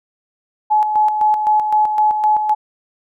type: tone with tremolo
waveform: sine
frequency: 852 Hz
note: G#5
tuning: 44 cents sharp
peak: -10 dBFS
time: 0.7-2.55 s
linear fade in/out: 20 ms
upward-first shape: square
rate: 3.9 Hz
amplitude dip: 50%
effects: none